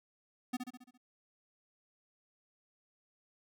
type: tone with echo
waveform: square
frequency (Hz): 250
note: B3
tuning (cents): +21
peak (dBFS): -33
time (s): 0.53-0.57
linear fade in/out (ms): 10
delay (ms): 68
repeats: 6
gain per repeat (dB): -5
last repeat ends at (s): 0.978
effects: none